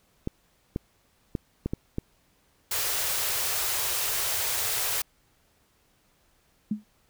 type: clicks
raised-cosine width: 3 ms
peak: -15 dBFS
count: 6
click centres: 0.274 / 0.761 / 1.352 / 1.66 / 1.735 / 1.984 s
type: band-stop noise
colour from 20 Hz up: white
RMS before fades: -28 dBFS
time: 2.71-5.02 s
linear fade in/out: 5 ms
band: 140 to 370 Hz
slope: 48 dB/octave
type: tone with exponential decay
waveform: sine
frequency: 211.4 Hz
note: G#3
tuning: 31 cents sharp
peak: -21 dBFS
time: 6.71-6.84 s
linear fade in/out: 5 ms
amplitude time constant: 28 ms
effects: pink hiss -66 dBFS RMS until 7.09 s